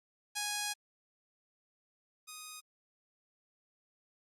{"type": "tone pair in turn", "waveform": "5% pulse", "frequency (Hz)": [829, 1245.5], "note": ["G#5", "D#6"], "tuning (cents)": [-3, 1], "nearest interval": "perfect fifth", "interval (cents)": 704, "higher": "second", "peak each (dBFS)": [-22, -33], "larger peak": "first", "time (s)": [[0.35, 0.74], [2.27, 2.61]], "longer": "first", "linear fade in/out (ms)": 20, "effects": ["low-pass 12000 Hz 12 dB/octave", "Opus 48 kbps"]}